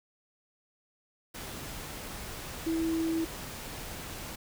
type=tone in noise; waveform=sine; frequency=326.3 Hz; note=E4; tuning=18 cents flat; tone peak=-27 dBFS; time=2.66-3.25 s; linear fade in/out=10 ms; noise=pink; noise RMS=-41 dBFS; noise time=1.34-4.36 s; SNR=+11 dB; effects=none